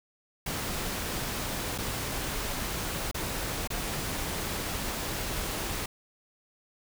pink noise with dropouts, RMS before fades -33 dBFS, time 0.46-5.86 s, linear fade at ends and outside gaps 5 ms, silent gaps 1.78-1.784 / 3.114-3.144 / 3.675-3.702 s, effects none

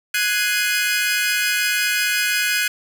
sawtooth chord, Ab dominant seventh, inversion third, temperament equal, 1480 / 1661.2 / 2093 / 2489 Hz, Gb6 / Ab6 / C7 / Eb7, 0 / 0 / 0 / 0 cents, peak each -19 / -20 / -24 / -19 dBFS, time 0.14-2.68 s, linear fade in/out 5 ms, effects none

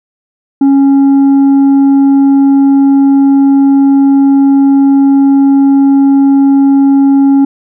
sine tone with tanh clipping, 275.5 Hz, C#4, 11 cents flat, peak -4 dBFS, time 0.61-7.45 s, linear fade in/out 5 ms, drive 4 dB, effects none

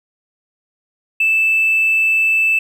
sine tone with hard clipping, 2637 Hz, E7, in tune, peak -12 dBFS, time 1.2-2.59 s, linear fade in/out 5 ms, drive 1 dB, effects none

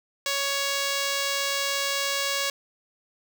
5% pulse tone, 557 Hz, C#5, 8 cents sharp, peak -13 dBFS, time 0.26-2.5 s, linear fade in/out 2 ms, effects none

